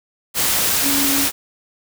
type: tone in noise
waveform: sine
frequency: 278.7 Hz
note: C#4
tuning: 9 cents sharp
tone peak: -21 dBFS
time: 0.82-1.28 s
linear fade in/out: 50 ms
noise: white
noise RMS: -18 dBFS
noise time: 0.34-1.32 s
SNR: -6 dB
effects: none